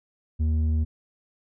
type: tone with low-pass filter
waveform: square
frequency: 77.78 Hz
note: D#2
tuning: in tune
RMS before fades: -23 dBFS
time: 0.39-0.85 s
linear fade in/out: 20 ms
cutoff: 160 Hz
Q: 3.6
effects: none